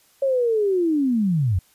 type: linear sweep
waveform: sine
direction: down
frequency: 554.4 to 81.8 Hz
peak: -17 dBFS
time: 0.22-1.59 s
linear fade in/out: 5 ms
effects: white hiss -58 dBFS RMS until 1.74 s + resampled to 32000 Hz